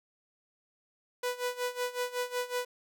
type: tone with tremolo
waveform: sawtooth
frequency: 493.9 Hz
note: B4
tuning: in tune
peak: -25 dBFS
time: 1.23-2.65 s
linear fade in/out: 5 ms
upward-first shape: sine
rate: 5.4 Hz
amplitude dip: 85%
effects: none